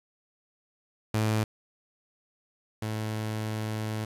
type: tone pair in turn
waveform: sawtooth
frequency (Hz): 108.8 / 108.8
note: A2 / A2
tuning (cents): -19 / -19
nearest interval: unison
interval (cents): 0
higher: neither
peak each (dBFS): -20 / -26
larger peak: first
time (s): 1.14-1.44 / 2.82-4.05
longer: second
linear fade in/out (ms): 5
effects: resampled to 32000 Hz + 8-bit